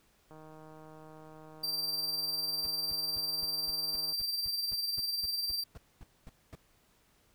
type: click train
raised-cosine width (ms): 1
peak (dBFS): -39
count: 596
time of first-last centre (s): 0.31-4.124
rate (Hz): 156
type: tone with tremolo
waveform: 45% pulse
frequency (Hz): 4699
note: D8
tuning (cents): 0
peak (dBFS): -29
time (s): 1.63-5.64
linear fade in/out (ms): 10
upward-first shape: sine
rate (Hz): 20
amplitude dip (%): 50
type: noise bursts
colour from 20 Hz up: brown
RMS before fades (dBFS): -46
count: 16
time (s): 2.64-6.554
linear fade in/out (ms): 5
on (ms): 29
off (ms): 230
effects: pink hiss -68 dBFS RMS until 7.34 s